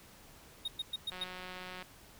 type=tone bursts; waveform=triangle; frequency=3729 Hz; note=A#7; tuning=in tune; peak=-32 dBFS; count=5; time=0.65-1.24 s; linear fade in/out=5 ms; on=30 ms; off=110 ms
type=click train; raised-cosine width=0.3 ms; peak=-29 dBFS; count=130; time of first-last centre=1.12-1.825 s; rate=183 Hz
effects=pink hiss -57 dBFS RMS until 2.19 s